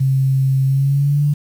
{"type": "tone with pitch glide", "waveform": "sine", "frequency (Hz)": [133.9, 146.02], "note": ["C3", "D3"], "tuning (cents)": [40, -10], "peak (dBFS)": -12, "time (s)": [0, 1.34], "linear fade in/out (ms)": 10, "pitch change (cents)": 150, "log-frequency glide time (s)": [0.65, 1.23], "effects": ["7-bit"]}